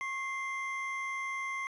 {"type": "tone pair together", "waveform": "triangle", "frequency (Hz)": [1087.7, 2088], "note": ["C#6", "C7"], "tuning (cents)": [-33, -4], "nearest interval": "major seventh", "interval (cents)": 1129, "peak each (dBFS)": [-36, -34], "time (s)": [0.01, 1.67], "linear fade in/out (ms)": 0, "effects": ["resampled to 24000 Hz"]}